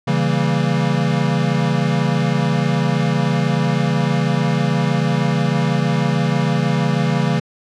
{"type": "chord", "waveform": "square", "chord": "C# diminished seventh", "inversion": "none", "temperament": "equal with one note detuned", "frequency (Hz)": [138.59, 164.81, 194.53, 233.1], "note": ["C#3", "E3", "G3", "Bb3"], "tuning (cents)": [0, 0, -13, 0], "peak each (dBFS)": [-20, -20, -24, -24], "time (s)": [0.07, 7.4], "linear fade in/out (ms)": 10, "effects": ["low-pass 5000 Hz 12 dB/octave"]}